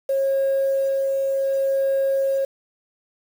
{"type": "tone with tremolo", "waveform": "sine", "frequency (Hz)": 543, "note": "C#5", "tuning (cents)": -36, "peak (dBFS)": -16, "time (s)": [0.09, 2.45], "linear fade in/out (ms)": 5, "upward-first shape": "sine", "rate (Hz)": 0.67, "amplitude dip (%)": 25, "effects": ["tanh soft clip ceiling -14 dBFS", "7-bit"]}